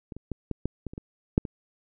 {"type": "clicks", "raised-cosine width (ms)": 3, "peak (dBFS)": [-25, -26, -18, -16, -14, -20, -27, -23, -6, -21], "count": 10, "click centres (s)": [0.122, 0.166, 0.317, 0.513, 0.656, 0.867, 0.935, 0.979, 1.379, 1.452], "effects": []}